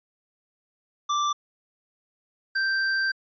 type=tone pair in turn; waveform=square; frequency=1174.7 / 1566.8 Hz; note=D6 / G6; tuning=0 / -1 cents; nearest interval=perfect fourth; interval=499 cents; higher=second; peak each=-23 dBFS; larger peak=neither; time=1.09-1.33 / 2.55-3.12 s; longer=second; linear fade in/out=10 ms; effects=resampled to 16000 Hz